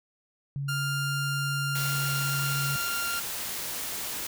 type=tone; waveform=sine; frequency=140 Hz; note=C#3; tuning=18 cents sharp; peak=-29 dBFS; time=0.56-2.76 s; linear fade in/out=0 ms
type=tone with pitch glide; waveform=sawtooth; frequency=1400 to 1391.1 Hz; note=F6 to F6; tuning=+4 to -7 cents; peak=-26 dBFS; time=0.68-3.2 s; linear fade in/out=10 ms; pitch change=-11 cents; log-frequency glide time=1-3.03 s
type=noise; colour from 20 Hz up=white; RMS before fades=-34 dBFS; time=1.75-4.27 s; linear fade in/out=5 ms
effects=none